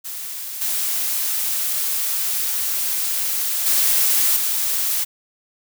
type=noise with level steps; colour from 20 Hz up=blue; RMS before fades=-30 / -22 / -17 / -21 dBFS; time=0.04-5.05 s; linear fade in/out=20 ms; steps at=0.61 / 3.66 / 4.36 s; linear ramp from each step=5 ms; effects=none